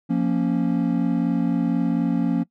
triangle chord, Bb minor, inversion second, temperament equal, 174.61 / 233.1 / 277.2 Hz, F3 / Bb3 / Db4, 0 / 0 / 0 cents, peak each -21 dBFS, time 0.09-2.44 s, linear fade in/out 20 ms, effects noise-tail reverb RT60 0.1 s tail -21 dB re dry

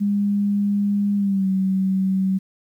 sine tone with pitch glide, 202.9 to 190.41 Hz, G#3 to F#3, -40 to +50 cents, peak -17 dBFS, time 0-2.39 s, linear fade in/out 20 ms, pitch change -110 cents, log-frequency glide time 1.16-1.47 s, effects 9-bit

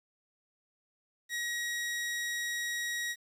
sawtooth tone, 1900 Hz, A#6, 33 cents sharp, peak -29 dBFS, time 1.29-3.16 s, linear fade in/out 50 ms, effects low-pass 12000 Hz 12 dB/octave + 10-bit

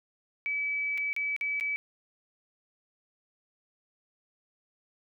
sine tone with dropouts, 2293 Hz, D7, 42 cents flat, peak -28 dBFS, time 0.46-1.76 s, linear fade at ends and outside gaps 0 ms, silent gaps 0.976-0.98 / 1.13-1.164 / 1.364-1.411 / 1.599-1.609 s, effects none

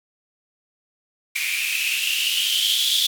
violet noise with band-pass filter sweep, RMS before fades -22 dBFS, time 1.35-3.07 s, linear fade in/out 10 ms, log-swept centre 2300 to 3500 Hz, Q 9.6, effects none

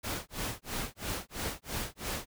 pink noise with tremolo, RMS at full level -34 dBFS, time 0.03-2.26 s, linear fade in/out 20 ms, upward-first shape sine, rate 3 Hz, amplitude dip 100%, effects none

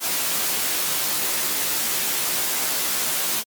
white noise with comb filter, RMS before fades -23 dBFS, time 0-3.44 s, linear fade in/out 50 ms, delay 15 ms, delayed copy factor -0.7, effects high-pass 150 Hz 12 dB/octave + MP3 96 kbps

